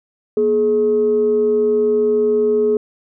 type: tone pair together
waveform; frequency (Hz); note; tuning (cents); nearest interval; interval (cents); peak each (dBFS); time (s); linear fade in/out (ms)
sine; 238.4 / 423.6; A#3 / G#4; +39 / +34; minor seventh; 995; -21 / -12; 0.37-2.77; 2
effects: tanh soft clip ceiling -7 dBFS